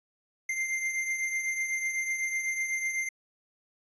square beating tone pair, 2093 / 2101 Hz, C7 / C7, 0 / +7 cents, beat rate 8 Hz, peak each -30 / -38 dBFS, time 0.49-3.09 s, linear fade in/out 5 ms, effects resampled to 22050 Hz

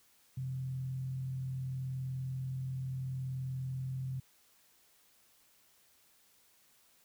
sine tone with frequency modulation, 130.81 Hz, C3, in tune, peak -35 dBFS, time 0.37-4.2 s, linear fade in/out 5 ms, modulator 40.7 Hz, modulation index 0.25, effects white hiss -67 dBFS RMS until 7.04 s

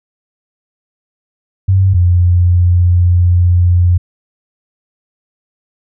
sine tone pair in turn, 95.3 / 88.47 Hz, G2 / F2, -48 / +23 cents, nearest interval minor second, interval 129 cents, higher first, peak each -6 dBFS, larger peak neither, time 1.68-1.94 / 1.94-3.98 s, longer second, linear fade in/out 10 ms, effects none

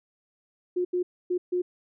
sine tone bursts at uneven times, 359 Hz, F4, 48 cents sharp, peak -23 dBFS, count 4, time 0.76-0.85 / 0.93-1.03 / 1.3-1.38 / 1.52-1.62 s, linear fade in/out 10 ms, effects none

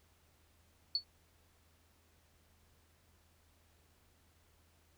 sine tone with exponential decay, 4435 Hz, C#8, in tune, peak -26 dBFS, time 0.95-1.04 s, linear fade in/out 2 ms, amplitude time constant 19 ms, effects added 81 Hz sine -70 dBFS peak until 4.97 s + pink hiss -71 dBFS RMS until 4.97 s

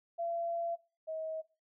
sine tone pair in turn, 679 / 636.5 Hz, F5 / D#5, -49 / +39 cents, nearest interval minor second, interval 112 cents, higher first, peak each -33 / -36 dBFS, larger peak first, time 0.18-0.76 / 1.07-1.42 s, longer first, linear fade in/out 20 ms, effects noise-tail reverb RT60 0.3 s tail -18 dB re dry

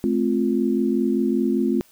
sine chord, F major, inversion first, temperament equal with one note detuned, 216.5 / 261.6 / 349.2 Hz, A3 / C4 / F4, -28 / 0 / 0 cents, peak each -22 / -22 / -23 dBFS, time 0.04-1.81 s, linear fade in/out 0 ms, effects white hiss -55 dBFS RMS until 1.91 s

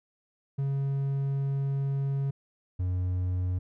triangle tone pair in turn, 137.9 / 90.88 Hz, C#3 / F#2, -9 / -31 cents, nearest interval perfect fifth, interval 722 cents, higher first, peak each -24 dBFS, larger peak neither, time 0.58-2.31 / 2.79-3.59 s, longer first, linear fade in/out 10 ms, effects none

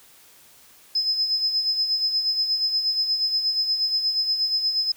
sine tone with tremolo, 5100 Hz, D#8, 42 cents sharp, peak -18 dBFS, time 0.95-4.92 s, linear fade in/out 5 ms, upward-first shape sine, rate 8.4 Hz, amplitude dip 55%, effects white hiss -52 dBFS RMS until 4.96 s

